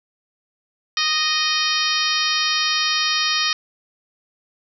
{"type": "harmonic tone", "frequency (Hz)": 620, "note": "D#5", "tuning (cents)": -6, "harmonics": [2, 3, 4, 5, 6, 7, 8, 9], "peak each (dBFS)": [-26, -26, -26, -26, -26, -26, -26, -26], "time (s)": [0.97, 3.53], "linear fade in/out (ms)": 2, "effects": []}